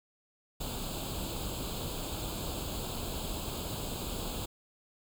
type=noise with comb filter; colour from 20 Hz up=pink; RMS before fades=-37 dBFS; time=0.6-4.46 s; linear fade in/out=10 ms; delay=0.26 ms; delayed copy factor=+0.85; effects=none